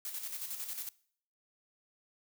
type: noise with tremolo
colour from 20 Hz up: blue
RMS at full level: -39 dBFS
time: 0.05-0.89 s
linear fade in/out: 2 ms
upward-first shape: square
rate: 11 Hz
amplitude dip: 50%
effects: noise-tail reverb RT60 0.6 s tail -22 dB re dry